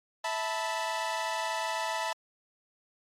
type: chord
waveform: sawtooth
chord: E suspended fourth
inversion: none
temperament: equal with one note detuned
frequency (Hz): 653.2 / 880 / 987.8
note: E5 / A5 / B5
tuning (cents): -16 / 0 / 0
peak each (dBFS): -32 / -30 / -31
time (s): 0.24-2.13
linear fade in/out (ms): 5
effects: low-pass 8000 Hz 12 dB/octave + AAC 48 kbps